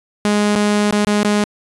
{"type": "tone with dropouts", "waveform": "sawtooth", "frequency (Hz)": 207.7, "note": "G#3", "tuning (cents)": 0, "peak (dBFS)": -9, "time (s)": [0.25, 1.44], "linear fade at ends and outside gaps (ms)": 0, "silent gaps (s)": [[0.552, 0.56], [0.91, 0.926], [1.047, 1.071], [1.231, 1.248]], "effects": ["resampled to 24000 Hz"]}